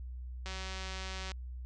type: click train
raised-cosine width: 0.2 ms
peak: -25 dBFS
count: 163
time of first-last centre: 0.46-1.317 s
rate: 189 Hz
effects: added 62 Hz sine -40 dBFS peak until 1.65 s + resampled to 22050 Hz